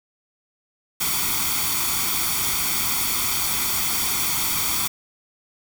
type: noise with comb filter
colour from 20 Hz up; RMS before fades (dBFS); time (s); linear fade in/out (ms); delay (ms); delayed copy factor
white; -23; 1-4.88; 10; 0.88; +0.7
effects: none